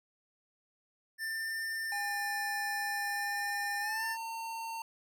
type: tone with vibrato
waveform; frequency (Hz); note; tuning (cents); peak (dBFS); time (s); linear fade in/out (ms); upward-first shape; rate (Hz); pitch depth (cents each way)
square; 1782; A6; +22; -35; 1.18-4.17; 50; sine; 0.52; 14
type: tone with pitch glide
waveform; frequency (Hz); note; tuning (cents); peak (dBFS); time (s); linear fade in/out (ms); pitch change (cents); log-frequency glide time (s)
square; 814 to 908.4; G#5 to A#5; -35 to -45; -38; 1.92-4.82; 2; +190; 3.8-4.05
effects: none